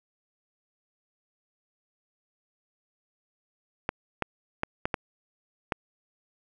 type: clicks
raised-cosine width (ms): 0.5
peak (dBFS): -11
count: 6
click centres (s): 3.891 / 4.223 / 4.634 / 4.855 / 4.942 / 5.722
effects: none